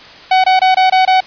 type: tone bursts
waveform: 45% pulse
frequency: 750 Hz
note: F#5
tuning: 23 cents sharp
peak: -7 dBFS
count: 6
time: 0.31-1.205 s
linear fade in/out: 5 ms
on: 130 ms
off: 23 ms
effects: white hiss -36 dBFS RMS until 1.26 s + resampled to 11025 Hz

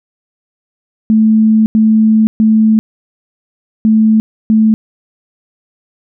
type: tone bursts at uneven times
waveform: sine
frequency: 218.9 Hz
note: A3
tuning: 9 cents flat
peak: -5 dBFS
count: 5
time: 1.1-1.66 / 1.75-2.27 / 2.4-2.79 / 3.85-4.2 / 4.5-4.74 s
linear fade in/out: 0 ms
effects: none

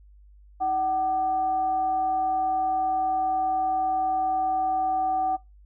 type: tone with frequency modulation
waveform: sine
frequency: 755 Hz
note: F#5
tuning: 35 cents sharp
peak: -22 dBFS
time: 0.6-5.37 s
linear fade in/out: 20 ms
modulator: 438 Hz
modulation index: 0.29
effects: noise-tail reverb RT60 0.2 s tail -22 dB re dry + added 50 Hz sine -49 dBFS peak until 5.65 s

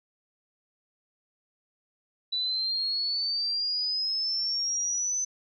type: exponential sweep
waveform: sine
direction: up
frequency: 3951 to 6110 Hz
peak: -26 dBFS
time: 2.32-5.25 s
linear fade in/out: 10 ms
effects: none

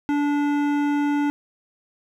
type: tone with hard clipping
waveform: sine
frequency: 290 Hz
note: D4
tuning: 22 cents flat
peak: -21 dBFS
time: 0.09-1.3 s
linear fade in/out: 0 ms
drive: 14 dB
effects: none

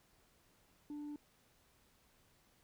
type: tone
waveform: sine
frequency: 294.6 Hz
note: D4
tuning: 6 cents sharp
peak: -40 dBFS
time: 0.9-1.16 s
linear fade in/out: 2 ms
effects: tanh soft clip ceiling -42 dBFS + pink hiss -71 dBFS RMS until 2.63 s

